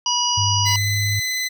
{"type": "harmonic tone", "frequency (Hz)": 971, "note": "B5", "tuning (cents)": -30, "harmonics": [1, 3, 5, 6], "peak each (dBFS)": [-23, -23, -23, -23], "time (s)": [0.06, 0.76], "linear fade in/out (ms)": 2}
{"type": "tone with pitch glide", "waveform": "sine", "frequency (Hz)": [101.9, 104.22], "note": ["G#2", "G#2"], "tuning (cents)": [-32, 7], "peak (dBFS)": -20, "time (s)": [0.37, 1.2], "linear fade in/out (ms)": 10, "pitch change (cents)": 39, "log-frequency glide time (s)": [0.69, 0.92]}
{"type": "tone", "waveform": "20% pulse", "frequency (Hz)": 2021, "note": "B6", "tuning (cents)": 39, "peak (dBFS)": -16, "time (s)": [0.65, 1.49], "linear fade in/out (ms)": 20}
{"effects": []}